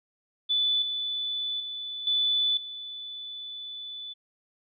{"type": "tone with level steps", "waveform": "sine", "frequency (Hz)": 3484, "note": "A7", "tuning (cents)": -18, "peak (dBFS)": [-22, -28, -33, -22, -36], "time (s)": [0.49, 4.14], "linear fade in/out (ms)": 20, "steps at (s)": [0.82, 1.6, 2.07, 2.57], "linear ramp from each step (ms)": 2, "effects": []}